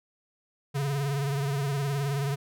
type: tone with vibrato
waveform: square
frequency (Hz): 140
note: C#3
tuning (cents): +18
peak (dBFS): -27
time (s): 0.74-2.36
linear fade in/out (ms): 20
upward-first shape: triangle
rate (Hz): 19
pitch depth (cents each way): 78
effects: none